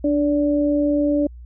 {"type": "tone pair together", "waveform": "sine", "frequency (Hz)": [293.7, 578.6], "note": ["D4", "D5"], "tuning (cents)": [0, -26], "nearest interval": "octave", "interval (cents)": 1174, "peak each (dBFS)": [-17, -21], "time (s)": [0.04, 1.27], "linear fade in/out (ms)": 5, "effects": ["added 60 Hz sine -36 dBFS peak until 1.45 s"]}